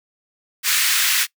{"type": "high-pass noise", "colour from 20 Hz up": "pink", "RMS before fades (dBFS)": -18, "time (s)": [0.63, 1.27], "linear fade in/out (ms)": 50, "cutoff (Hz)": 1600, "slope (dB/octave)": 24, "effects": ["noise-tail reverb RT60 0.1 s tail -21 dB re dry"]}